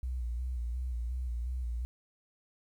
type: tone with vibrato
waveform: sine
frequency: 60.8 Hz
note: B1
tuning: 26 cents flat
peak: -32 dBFS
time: 0.03-1.85 s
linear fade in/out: 0 ms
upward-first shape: square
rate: 2.8 Hz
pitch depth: 57 cents each way
effects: 11-bit